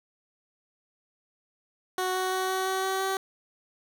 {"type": "tone with pitch steps", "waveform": "15% pulse", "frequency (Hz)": [370, 372.4, 374.7, 377.1, 379.5, 381.9, 384.4], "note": ["F#4", "F#4", "F#4", "F#4", "F#4", "G4", "G4"], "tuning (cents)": [0, 11, 22, 33, 44, -45, -34], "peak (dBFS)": -20, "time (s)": [1.98, 3.17], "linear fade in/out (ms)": 2, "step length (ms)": 170, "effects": []}